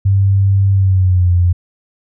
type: tone with pitch glide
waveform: sine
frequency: 98 to 88.32 Hz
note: G2 to F2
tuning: 0 to +20 cents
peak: -8 dBFS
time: 0.05-1.53 s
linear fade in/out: 10 ms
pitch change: -180 cents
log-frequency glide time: 0.72-1.32 s
effects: none